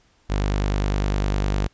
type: tone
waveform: sawtooth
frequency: 49.89 Hz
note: G1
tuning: 31 cents sharp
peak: -16 dBFS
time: 0.29-1.68 s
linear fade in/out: 20 ms
effects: pink hiss -61 dBFS RMS until 1.73 s + resampled to 16000 Hz